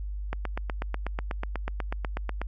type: click train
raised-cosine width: 0.5 ms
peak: -16 dBFS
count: 18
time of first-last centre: 0.33-2.416 s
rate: 8.15 Hz
effects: added 50 Hz sine -31 dBFS peak until 2.47 s